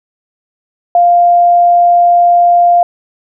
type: tone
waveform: sine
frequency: 698.5 Hz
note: F5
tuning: in tune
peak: -4 dBFS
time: 0.95-2.83 s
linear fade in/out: 2 ms
effects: none